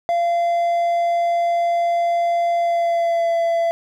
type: tone with pitch glide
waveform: triangle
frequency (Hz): 687 to 673.3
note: F5 to E5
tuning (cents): -29 to +36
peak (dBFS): -14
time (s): 0.09-3.71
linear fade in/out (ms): 0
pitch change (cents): -35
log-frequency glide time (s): 2.58-3.34
effects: none